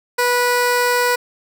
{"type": "tone", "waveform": "15% pulse", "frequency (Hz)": 489.7, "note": "B4", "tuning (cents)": -15, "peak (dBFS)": -8, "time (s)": [0.18, 1.16], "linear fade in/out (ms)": 10, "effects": []}